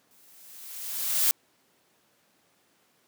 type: noise with exponential growth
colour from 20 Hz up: blue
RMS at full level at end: -21 dBFS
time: 0.11-1.31 s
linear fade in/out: 0 ms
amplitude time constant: 260 ms
effects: pink hiss -66 dBFS RMS until 3.07 s + high-pass 200 Hz 12 dB/octave